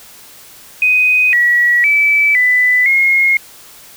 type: tone with pitch steps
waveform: sine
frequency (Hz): 2501 / 1928 / 2307 / 1994 / 2152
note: D#7 / B6 / D7 / B6 / C7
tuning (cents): +8 / -42 / -31 / +16 / +48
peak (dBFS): -8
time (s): 0.82-3.37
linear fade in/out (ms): 2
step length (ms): 510
effects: white hiss -39 dBFS RMS until 3.96 s